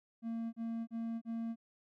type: tone bursts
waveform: triangle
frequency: 228.7 Hz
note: A#3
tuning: 33 cents flat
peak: -34 dBFS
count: 4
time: 0.22-1.559 s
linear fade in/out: 50 ms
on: 310 ms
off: 33 ms
effects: none